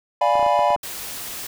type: chord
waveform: triangle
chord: D diminished seventh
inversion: none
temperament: equal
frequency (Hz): 587.3 / 698.5 / 830.6 / 987.8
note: D5 / F5 / Ab5 / Cb6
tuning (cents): 0 / 0 / 0 / 0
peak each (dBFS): -19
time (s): 0.21-0.76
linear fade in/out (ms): 5
type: clicks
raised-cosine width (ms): 1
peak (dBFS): -19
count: 7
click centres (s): 0.355 / 0.395 / 0.428 / 0.464 / 0.592 / 0.705 / 0.762
type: noise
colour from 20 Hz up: white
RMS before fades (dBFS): -32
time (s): 0.83-1.47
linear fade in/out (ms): 5
effects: none